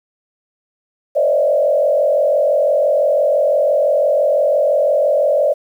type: tone with frequency modulation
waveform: sine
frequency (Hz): 587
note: D5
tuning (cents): -1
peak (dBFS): -11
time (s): 1.15-5.54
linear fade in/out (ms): 20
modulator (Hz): 45.9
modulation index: 1.3
effects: 8-bit